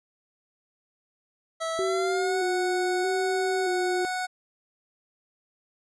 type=tone with pitch glide; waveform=25% pulse; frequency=653 to 737.2 Hz; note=E5 to F#5; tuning=-17 to -7 cents; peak=-24 dBFS; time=1.6-4.27 s; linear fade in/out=20 ms; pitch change=+210 cents; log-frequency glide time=1.75-2.37 s
type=tone with vibrato; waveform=sine; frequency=370 Hz; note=F#4; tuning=in tune; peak=-25 dBFS; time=1.79-4.05 s; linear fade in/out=0 ms; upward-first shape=square; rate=0.8 Hz; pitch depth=43 cents each way
effects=resampled to 22050 Hz